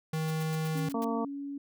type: tone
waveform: square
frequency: 158.2 Hz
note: D#3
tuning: 29 cents sharp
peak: -30 dBFS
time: 0.13-0.89 s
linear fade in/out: 5 ms
type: noise bursts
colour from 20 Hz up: white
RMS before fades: -46 dBFS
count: 7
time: 0.28-1.046 s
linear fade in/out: 2 ms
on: 28 ms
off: 95 ms
type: tone with pitch glide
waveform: sine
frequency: 276.3 to 281.5 Hz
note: C#4 to C#4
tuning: -6 to +27 cents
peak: -35 dBFS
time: 0.75-1.58 s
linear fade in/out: 5 ms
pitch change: +33 cents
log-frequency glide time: 0.86-1.4 s
type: harmonic tone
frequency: 228.4 Hz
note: A#3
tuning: 35 cents flat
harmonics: 1 / 2 / 3 / 4 / 5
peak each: -32 / -35 / -37 / -38 / -39 dBFS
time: 0.94-1.25 s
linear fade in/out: 5 ms
effects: none